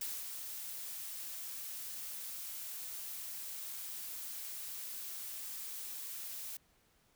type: noise with ADSR envelope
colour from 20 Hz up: blue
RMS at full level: -39 dBFS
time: 0.01-6.57 s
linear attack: 4 ms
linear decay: 220 ms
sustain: -5 dB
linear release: 4 ms
effects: pink hiss -71 dBFS RMS until 7.15 s